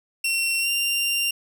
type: tone with pitch glide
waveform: sawtooth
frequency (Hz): 2724 to 2780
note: F7 to F7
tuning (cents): -44 to -9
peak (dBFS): -18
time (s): 0.24-1.31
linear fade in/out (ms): 5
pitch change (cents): +35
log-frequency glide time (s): 0.6-0.69
effects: none